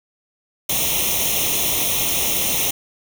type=noise with comb filter; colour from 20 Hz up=white; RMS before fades=-20 dBFS; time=0.69-2.71 s; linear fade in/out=5 ms; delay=0.32 ms; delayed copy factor=+0.85; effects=none